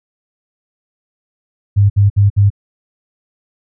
sine tone bursts, 101 Hz, G#2, 48 cents flat, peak -6 dBFS, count 4, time 1.76-2.503 s, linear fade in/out 20 ms, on 140 ms, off 61 ms, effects none

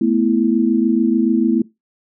sine chord, A suspended second, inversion none, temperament equal, 220 / 246.9 / 329.6 Hz, A3 / B3 / E4, 0 / 0 / 0 cents, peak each -17 dBFS, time 0.01-1.62 s, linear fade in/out 5 ms, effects noise-tail reverb RT60 0.2 s tail -20 dB re dry

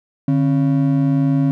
triangle ring-modulated tone, 209.1 Hz, G#3, 12 cents sharp, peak -8 dBFS, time 0.28-1.51 s, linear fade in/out 0 ms, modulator 60.9 Hz, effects none

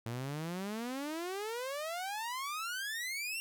sawtooth exponential sweep, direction up, 112.7 to 2786 Hz, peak -33 dBFS, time 0.06-3.4 s, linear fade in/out 0 ms, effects none

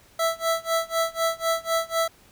25% pulse tone with tremolo, 659.3 Hz, E5, in tune, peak -16 dBFS, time 0.19-2.08 s, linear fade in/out 5 ms, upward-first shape sine, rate 4 Hz, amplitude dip 95%, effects pink hiss -55 dBFS RMS until 2.31 s

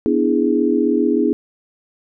sine chord, E dominant seventh, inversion second, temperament equal, 246.9 / 293.7 / 329.6 / 415.3 Hz, B3 / D4 / E4 / G#4, 0 / 0 / 0 / 0 cents, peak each -19 dBFS, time 0.06-1.33 s, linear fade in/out 0 ms, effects none

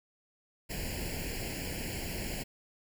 pink noise with comb filter, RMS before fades -37 dBFS, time 0.69-2.44 s, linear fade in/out 20 ms, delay 0.41 ms, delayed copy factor +0.95, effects none

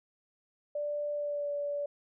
sine tone with pitch glide, 587.3 to 577.2 Hz, D5 to D5, 0 to -30 cents, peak -31 dBFS, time 0.75-1.86 s, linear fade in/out 5 ms, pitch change -30 cents, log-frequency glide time 1.13-1.51 s, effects none

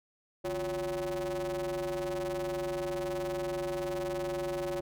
45% pulse ring-modulated tone, 103.9 Hz, G#2, 1 cent sharp, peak -29 dBFS, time 0.44-4.81 s, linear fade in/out 10 ms, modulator 457 Hz, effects none

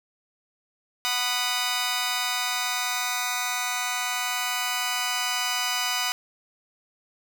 10% pulse chord, B major, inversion second, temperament just, 740.8 / 987.8 / 1234.7 Hz, F#5 / B5 / D#6, +2 / 0 / -14 cents, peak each -21 dBFS, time 1.05-6.12 s, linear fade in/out 0 ms, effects none

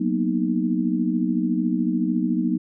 sine chord, B major seventh, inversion second, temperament equal, 185 / 233.1 / 246.9 / 311.1 Hz, F#3 / A#3 / B3 / D#4, 0 / 0 / 0 / 0 cents, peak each -25 dBFS, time 0-2.58 s, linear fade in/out 10 ms, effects none

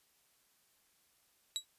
30% pulse tone with exponential decay, 3882 Hz, B7, 31 cents flat, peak -27 dBFS, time 1.56-1.65 s, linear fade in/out 0 ms, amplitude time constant 18 ms, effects white hiss -72 dBFS RMS until 1.78 s + resampled to 32000 Hz

